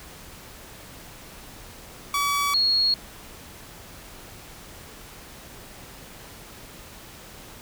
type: tone pair in turn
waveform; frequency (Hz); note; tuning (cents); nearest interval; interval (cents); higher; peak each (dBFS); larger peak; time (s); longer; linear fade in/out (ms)
sawtooth / sine; 1141 / 4308; C#6 / C8; +50 / +50; octave + major seventh; 2300; second; -18; neither; 2.14-2.54 / 2.54-2.94; neither; 2
effects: pink hiss -44 dBFS RMS until 7.61 s